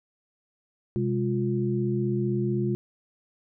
sine tone cluster, 127.6 / 203.4 / 353.1 Hz, C3 / G#3 / F4, -43 / -36 / +19 cents, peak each -27 / -28 / -28 dBFS, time 0.96-2.75 s, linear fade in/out 0 ms, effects none

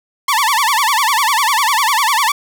sawtooth tone with vibrato, 1000 Hz, B5, 21 cents sharp, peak -8 dBFS, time 0.28-2.32 s, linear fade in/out 5 ms, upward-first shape sine, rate 10 Hz, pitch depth 260 cents each way, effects none

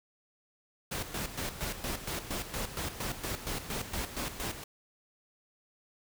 pink noise with tremolo, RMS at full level -35 dBFS, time 0.91-4.64 s, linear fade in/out 10 ms, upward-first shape square, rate 4.3 Hz, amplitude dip 65%, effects none

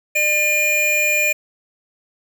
square tone pair together, 599.8 / 2415 Hz, D5 / D7, +36 / +48 cents, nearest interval 2 octaves, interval 2412 cents, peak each -25 / -16 dBFS, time 0.15-1.33 s, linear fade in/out 10 ms, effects 7-bit

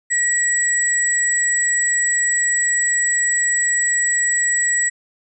sine tone pair together, 1919 / 7808 Hz, A#6 / B8, +50 / -21 cents, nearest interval 2 octaves, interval 2429 cents, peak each -18 dBFS, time 0.1-4.9 s, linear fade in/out 20 ms, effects none

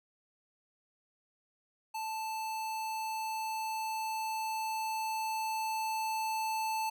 square tone with level ramp, 880 Hz, A5, in tune, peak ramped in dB -36 to -32 dBFS, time 1.94-6.9 s, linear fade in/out 10 ms, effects none

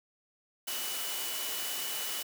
sine tone in noise, 2960 Hz, F#7, in tune, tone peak -41 dBFS, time 0.67-2.23 s, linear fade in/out 10 ms, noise white, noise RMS -36 dBFS, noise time 0.67-2.23 s, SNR -8 dB, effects high-pass 300 Hz 12 dB/octave

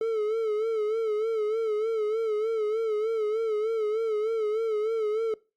triangle tone with vibrato, 437.2 Hz, A4, 11 cents flat, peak -22 dBFS, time 0.01-5.34 s, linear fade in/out 2 ms, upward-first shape sine, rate 3.3 Hz, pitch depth 70 cents each way, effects noise-tail reverb RT60 0.3 s tail -22 dB re dry + Opus 48 kbps

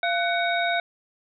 harmonic tone with a mistuned harmonic, 747 Hz, F#5, 16 cents sharp, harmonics 1 / 2 / 3 / 5, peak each -24 / -27 / -29 / -31 dBFS, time 0.03-0.8 s, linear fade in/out 2 ms, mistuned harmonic 1, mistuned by -140 cents, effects none

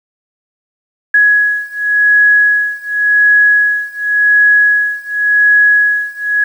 sine beating tone pair, 1675 / 1675.9 Hz, G#6 / G#6, +14 / +15 cents, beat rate 0.9 Hz, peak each -10 / -11 dBFS, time 1.14-6.44 s, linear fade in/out 5 ms, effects 7-bit

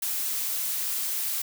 blue noise, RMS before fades -29 dBFS, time 0.02-1.42 s, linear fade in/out 5 ms, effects none

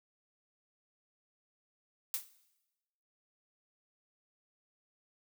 blue noise with exponential decay, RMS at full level -31 dBFS, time 2.14-2.29 s, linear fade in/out 0 ms, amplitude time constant 31 ms, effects noise-tail reverb RT60 1.0 s tail -17 dB re dry

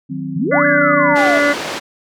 sine chord, C diminished, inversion first, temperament equal, 155.56 / 185 / 261.6 Hz, Eb3 / Gb3 / C4, 0 / 0 / 0 cents, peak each -26 / -27 / -24 dBFS, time 0.09-1.16 s, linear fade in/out 20 ms
sine exponential two-way sweep, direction up then down, 146.83 to 1760 to 632 Hz, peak -16 dBFS, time 0.36-1.39 s, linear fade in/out 10 ms, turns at 0.66 s
harmonic tone, 289.1 Hz, D4, 27 cents flat, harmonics 1 / 2 / 4 / 5 / 6 / 7, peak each -18 / -15 / -23 / -18 / -24 / -18 dBFS, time 0.51-1.54 s, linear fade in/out 20 ms
pink band-pass noise, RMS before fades -24 dBFS, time 1.15-1.8 s, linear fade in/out 20 ms, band 280 to 5100 Hz, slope 12 dB/octave
effects none

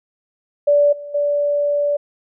sine tone with level steps, 580 Hz, D5, 22 cents flat, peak -10 / -29 / -15 dBFS, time 0.67-1.97 s, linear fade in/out 10 ms, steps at 0.92 / 1.14 s, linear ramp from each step 10 ms, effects none

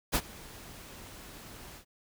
pink noise with ADSR envelope, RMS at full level -25 dBFS, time 0.12-1.85 s, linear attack 32 ms, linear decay 54 ms, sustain -23 dB, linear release 84 ms, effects none

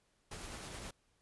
pink noise with tremolo, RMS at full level -45 dBFS, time 0.31-0.91 s, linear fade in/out 5 ms, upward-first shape triangle, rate 9.6 Hz, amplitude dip 35%, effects pink hiss -75 dBFS RMS until 1.21 s + resampled to 24000 Hz

